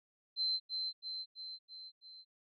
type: tone with echo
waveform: sine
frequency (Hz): 4092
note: C8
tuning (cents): -39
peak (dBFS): -31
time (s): 0.36-0.6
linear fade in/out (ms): 50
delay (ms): 330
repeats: 5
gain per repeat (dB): -4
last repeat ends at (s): 2.25
effects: none